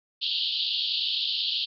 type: band-pass noise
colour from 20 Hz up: pink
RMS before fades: -28 dBFS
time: 0.21-1.66 s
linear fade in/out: 20 ms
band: 2900 to 4600 Hz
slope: 96 dB/octave
effects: none